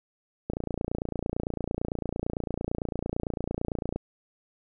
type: click train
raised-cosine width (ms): 2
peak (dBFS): -16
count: 101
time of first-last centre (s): 0.5-3.96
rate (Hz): 28.9
effects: none